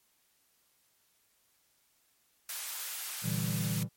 white high-pass noise, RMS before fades -39 dBFS, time 2.49-3.83 s, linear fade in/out 2 ms, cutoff 940 Hz, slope 12 dB/octave
triangle chord, E half-diminished seventh, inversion second, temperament equal, 116.54 / 146.83 / 164.81 / 196 Hz, Bb2 / D3 / E3 / G3, 0 / 0 / 0 / 0 cents, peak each -33 / -36 / -33 / -35 dBFS, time 3.22-3.89 s, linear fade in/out 50 ms
effects white hiss -71 dBFS RMS until 3.96 s + MP3 64 kbps

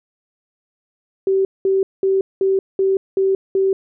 sine tone bursts, 385.4 Hz, G4, 29 cents flat, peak -13 dBFS, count 7, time 1.27-3.73 s, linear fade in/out 2 ms, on 180 ms, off 200 ms, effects none

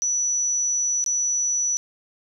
sine tone with dropouts, 5920 Hz, F#8, in tune, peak -20 dBFS, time 0.02-1.77 s, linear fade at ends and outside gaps 0 ms, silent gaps 1.041-1.062 s, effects none

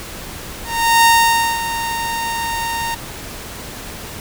sawtooth tone with ADSR envelope, 923 Hz, A#5, 17 cents flat, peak -4 dBFS, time 0.64-2.95 s, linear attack 400 ms, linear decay 540 ms, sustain -12 dB, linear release 10 ms, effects pink hiss -31 dBFS RMS until 4.2 s

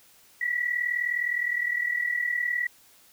sine tone pair together, 1932.5 / 1972 Hz, B6 / B6, -38 / -3 cents, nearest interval unison, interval 35 cents, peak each -26 / -30 dBFS, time 0.41-2.67 s, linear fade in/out 5 ms, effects white hiss -57 dBFS RMS until 3.12 s

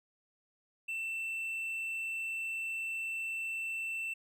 triangle tone, 2676 Hz, E7, 25 cents sharp, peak -33 dBFS, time 0.88-4.14 s, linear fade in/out 10 ms, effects none

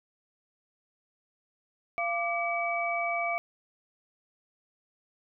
sine tone cluster, 688 / 1180 / 2283 Hz, F5 / D6 / D7, -26 / +8 / -50 cents, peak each -30 / -36 / -31 dBFS, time 1.98-3.38 s, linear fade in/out 0 ms, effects none

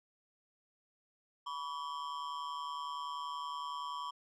square ring-modulated tone, 1060 Hz, C6, 22 cents sharp, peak -36 dBFS, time 1.46-4.11 s, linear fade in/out 10 ms, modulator 75.3 Hz, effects low-pass 5000 Hz 12 dB/octave

